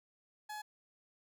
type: tone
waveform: 30% pulse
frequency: 847 Hz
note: G#5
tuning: 34 cents sharp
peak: -39 dBFS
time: 0.49-0.62 s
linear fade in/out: 10 ms
effects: none

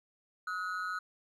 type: ring-modulated tone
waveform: triangle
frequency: 1369 Hz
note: F6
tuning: 35 cents flat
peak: -29 dBFS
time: 0.47-0.99 s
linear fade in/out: 5 ms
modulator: 93 Hz
effects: none

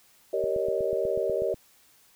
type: chord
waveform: sine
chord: Eb dominant seventh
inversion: first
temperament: just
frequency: 388.9 / 466.7 / 560 / 622.3 Hz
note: G4 / Bb4 / Db5 / Eb5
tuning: -14 / +2 / +18 / 0 cents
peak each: -30 dBFS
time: 0.33-1.54 s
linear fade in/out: 5 ms
type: click train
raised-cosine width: 3 ms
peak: -27 dBFS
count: 10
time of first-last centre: 0.44-1.543 s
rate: 8.16 Hz
effects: white hiss -60 dBFS RMS until 2.15 s

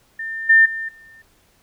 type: tone with level steps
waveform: sine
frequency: 1800 Hz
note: A6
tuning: 39 cents sharp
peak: -25 / -8 / -24 / -43 dBFS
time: 0.19-1.22 s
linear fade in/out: 5 ms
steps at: 0.49 / 0.65 / 0.88 s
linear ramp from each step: 10 ms
effects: pink hiss -58 dBFS RMS until 1.62 s

